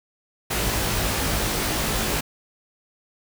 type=noise with comb filter; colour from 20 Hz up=pink; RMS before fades=-24 dBFS; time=0.5-2.21 s; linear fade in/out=10 ms; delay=19 ms; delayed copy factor=+0.9; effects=none